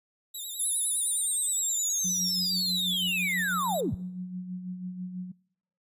5% pulse tone with vibrato, 3729 Hz, A#7, in tune, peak -28 dBFS, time 0.34-3.81 s, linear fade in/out 10 ms, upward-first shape sine, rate 9.7 Hz, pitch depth 89 cents each way
sine linear sweep, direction down, 10960 to 52.4 Hz, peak -26 dBFS, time 0.59-3.95 s, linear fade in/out 10 ms
sine tone with tremolo, 182.1 Hz, F#3, 27 cents flat, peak -31 dBFS, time 2.04-5.32 s, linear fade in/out 10 ms, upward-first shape sine, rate 6.1 Hz, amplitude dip 50%
effects noise-tail reverb RT60 0.8 s tail -25 dB re dry + resampled to 32000 Hz

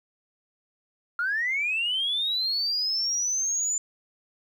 sine linear sweep, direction up, 1377 to 7100 Hz, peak -23 dBFS, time 1.19-3.78 s, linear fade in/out 2 ms, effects tanh soft clip ceiling -19 dBFS + 10-bit

